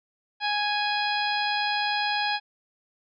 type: harmonic tone with a mistuned harmonic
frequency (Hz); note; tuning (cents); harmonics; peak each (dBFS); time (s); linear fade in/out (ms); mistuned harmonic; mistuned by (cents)
830.6; G#5; 0; 1 / 2 / 3 / 4 / 5 / 6; -27 / -30 / -32 / -33 / -34 / -35; 0.4-2.4; 50; 5; -22
effects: none